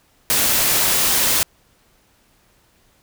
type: noise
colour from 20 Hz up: white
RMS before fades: -17 dBFS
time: 0.3-1.43 s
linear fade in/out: 0 ms
effects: pink hiss -58 dBFS RMS until 3.02 s